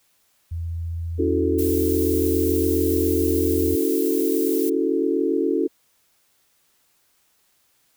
sine tone with vibrato, 83.8 Hz, E2, 29 cents sharp, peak -25 dBFS, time 0.51-3.76 s, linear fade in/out 10 ms, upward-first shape sine, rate 15 Hz, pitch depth 10 cents each way
sine chord, F# minor seventh, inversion second, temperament equal with one note detuned, 282.5 / 329.6 / 370 / 440 Hz, C#4 / E4 / F#4 / A4, +33 / 0 / 0 / 0 cents, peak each -24 dBFS, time 1.18-5.68 s, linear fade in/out 20 ms
violet noise, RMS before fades -31 dBFS, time 1.58-4.7 s, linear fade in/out 10 ms
effects white hiss -64 dBFS RMS until 7.96 s

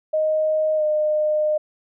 sine tone with pitch glide, 622.3 to 609.5 Hz, D#5 to D#5, 0 to -36 cents, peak -17 dBFS, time 0.13-1.58 s, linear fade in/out 10 ms, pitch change -36 cents, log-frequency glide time 0.76-0.83 s, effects none

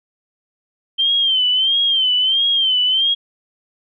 sine tone with vibrato, 3126 Hz, G7, 6 cents flat, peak -13 dBFS, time 0.98-3.15 s, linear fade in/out 20 ms, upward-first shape sine, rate 1.5 Hz, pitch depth 87 cents each way, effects none

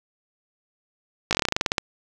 slowing click train, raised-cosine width 0.2 ms, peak -3 dBFS, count 14, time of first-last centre 1.31-1.782 s, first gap 18 ms, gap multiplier 1.11, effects none

